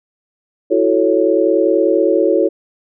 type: chord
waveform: sine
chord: F# minor seventh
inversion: third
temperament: equal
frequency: 329.6 / 370 / 440 / 554.4 Hz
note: E4 / F#4 / A4 / C#5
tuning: 0 / 0 / 0 / 0 cents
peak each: -16 dBFS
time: 0.7-2.49 s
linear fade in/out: 20 ms
effects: none